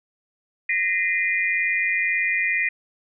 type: tone cluster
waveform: sine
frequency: 1862 / 2044 / 2425 Hz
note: A#6 / C7 / D#7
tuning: -2 / -41 / -45 cents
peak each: -24 dBFS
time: 0.69-2.69 s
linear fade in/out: 5 ms
effects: none